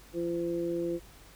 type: harmonic tone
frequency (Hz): 170.7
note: F3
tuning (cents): -39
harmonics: 1 / 2 / 3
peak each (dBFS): -40 / -30 / -36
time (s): 0.13-1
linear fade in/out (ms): 50
effects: added 50 Hz sine -55 dBFS peak until 1.35 s + pink hiss -55 dBFS RMS until 1.35 s